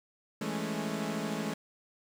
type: chord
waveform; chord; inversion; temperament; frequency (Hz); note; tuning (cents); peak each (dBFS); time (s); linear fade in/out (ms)
sawtooth; A major seventh; second; equal with one note detuned; 164.81 / 206.9 / 220 / 277.2; E3 / G#3 / A3 / C#4; 0 / -6 / 0 / 0; -35 / -33 / -33 / -36; 0.41-1.54; 5
effects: low-pass 11000 Hz 12 dB/octave + 9-bit